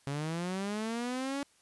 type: linear sweep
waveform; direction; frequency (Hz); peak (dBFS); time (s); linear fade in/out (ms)
sawtooth; up; 136.6 to 284.6; -29; 0.07-1.43; 0
effects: white hiss -66 dBFS RMS until 1.61 s + resampled to 24000 Hz